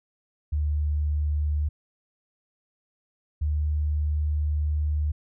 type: tone pair in turn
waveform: sine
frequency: 74.6 / 75.16 Hz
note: D2 / D2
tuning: +28 / +41 cents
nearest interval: unison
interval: 13 cents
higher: second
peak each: -22 / -22 dBFS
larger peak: neither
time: 0.52-1.69 / 3.41-5.12 s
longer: second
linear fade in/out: 10 ms
effects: none